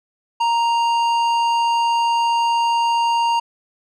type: tone with tanh clipping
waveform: triangle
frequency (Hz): 932.3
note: A#5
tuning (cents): 0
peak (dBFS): -17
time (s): 0.4-3.4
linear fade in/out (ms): 10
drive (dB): 16
effects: none